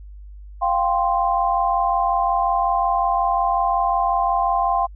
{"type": "chord", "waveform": "sine", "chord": "F suspended second", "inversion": "none", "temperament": "equal", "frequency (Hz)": [698.5, 784, 1046.5], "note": ["F5", "G5", "C6"], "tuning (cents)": [0, 0, 0], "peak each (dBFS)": -21, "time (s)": [0.61, 4.87], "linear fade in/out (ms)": 20, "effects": ["added 50 Hz sine -36 dBFS peak until 4.95 s"]}